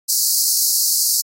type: high-pass noise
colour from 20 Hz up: pink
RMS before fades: -17 dBFS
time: 0.08-1.22 s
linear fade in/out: 20 ms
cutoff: 4400 Hz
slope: 96 dB/octave
effects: AAC 48 kbps